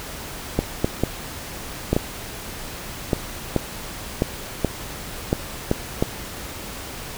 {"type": "clicks", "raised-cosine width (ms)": 2, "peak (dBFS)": -4, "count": 12, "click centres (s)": [0.59, 0.845, 1.036, 1.93, 1.965, 3.132, 3.563, 4.221, 4.647, 5.329, 5.714, 6.025], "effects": ["pink hiss -34 dBFS RMS until 7.17 s"]}